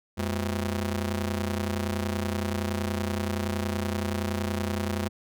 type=ring-modulated tone; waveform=sawtooth; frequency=146.83 Hz; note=D3; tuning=in tune; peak=-20 dBFS; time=0.17-5.09 s; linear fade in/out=20 ms; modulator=58.1 Hz; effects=none